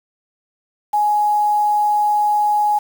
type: tone with quantisation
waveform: sine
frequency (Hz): 836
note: G#5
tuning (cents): +11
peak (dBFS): -13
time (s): 0.93-2.79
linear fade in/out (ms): 10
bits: 6
effects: none